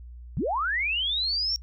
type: linear sweep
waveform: sine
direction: up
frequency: 100 to 5588 Hz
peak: -24 dBFS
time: 0.37-1.56 s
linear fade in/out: 0 ms
effects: noise-tail reverb RT60 0.1 s tail -26 dB re dry + added 60 Hz sine -40 dBFS peak until 1.62 s